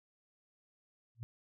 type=tone with exponential growth; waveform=sine; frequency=116.54 Hz; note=A#2; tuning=in tune; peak=-35 dBFS; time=1.15-1.23 s; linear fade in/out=0 ms; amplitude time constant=16 ms; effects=none